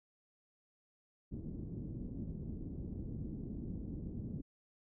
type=low-pass noise; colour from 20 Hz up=white; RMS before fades=-43 dBFS; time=1.31-4.42 s; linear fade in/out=20 ms; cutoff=270 Hz; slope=24 dB/octave; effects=none